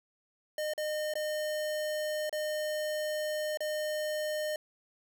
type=tone with dropouts; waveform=square; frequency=610 Hz; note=D#5; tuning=34 cents flat; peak=-32 dBFS; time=0.58-4.56 s; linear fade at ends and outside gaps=2 ms; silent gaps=0.736-0.778 / 1.138-1.154 / 2.295-2.327 / 3.573-3.605 s; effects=none